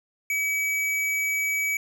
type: tone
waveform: square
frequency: 2280 Hz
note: C#7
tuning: 48 cents sharp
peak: -24 dBFS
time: 0.3-1.77 s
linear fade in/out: 2 ms
effects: none